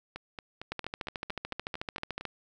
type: two click trains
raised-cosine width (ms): 0.3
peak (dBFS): -18 / -23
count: 22 / 10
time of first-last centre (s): 0.72-2.253 / 0.16-2.21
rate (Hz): 13.7 / 4.39
effects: none